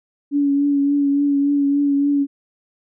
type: tone with vibrato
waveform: sine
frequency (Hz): 283.4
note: C#4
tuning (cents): +38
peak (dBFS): -14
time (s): 0.31-2.27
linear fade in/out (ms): 50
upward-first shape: triangle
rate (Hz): 3.5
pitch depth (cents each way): 27
effects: none